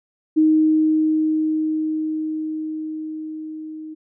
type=tone with level ramp; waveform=sine; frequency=312.3 Hz; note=D#4; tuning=7 cents sharp; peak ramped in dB=-11 to -31 dBFS; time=0.36-3.95 s; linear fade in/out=20 ms; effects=none